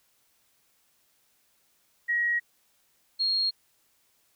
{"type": "tone pair in turn", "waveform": "sine", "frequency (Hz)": [1899, 4263], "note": ["A#6", "C8"], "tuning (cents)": [32, 32], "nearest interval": "octave + major second", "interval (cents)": 1400, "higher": "second", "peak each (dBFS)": -23, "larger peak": "neither", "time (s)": [[2.08, 2.4], [3.19, 3.51]], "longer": "neither", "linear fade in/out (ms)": 20, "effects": ["white hiss -68 dBFS RMS until 4.35 s"]}